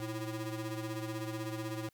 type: ring-modulated tone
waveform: 30% pulse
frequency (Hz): 220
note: A3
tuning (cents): 0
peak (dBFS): -31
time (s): 0-1.89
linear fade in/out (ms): 2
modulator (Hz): 102
effects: white hiss -74 dBFS RMS until 1.93 s